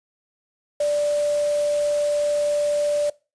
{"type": "tone in noise", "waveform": "sine", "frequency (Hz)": 587.3, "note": "D5", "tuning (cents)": 0, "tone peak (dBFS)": -18, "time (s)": [0.8, 3.1], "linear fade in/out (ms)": 5, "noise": "white", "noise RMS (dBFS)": -36, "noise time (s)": [0.8, 3.1], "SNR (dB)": 15, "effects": ["noise-tail reverb RT60 0.3 s tail -22 dB re dry", "resampled to 22050 Hz"]}